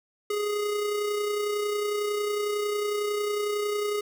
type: tone with amplitude modulation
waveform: square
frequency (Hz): 415.3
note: G#4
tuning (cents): 0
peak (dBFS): -25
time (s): 0.3-4.01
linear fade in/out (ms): 5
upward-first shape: sine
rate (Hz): 31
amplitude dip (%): 35
effects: none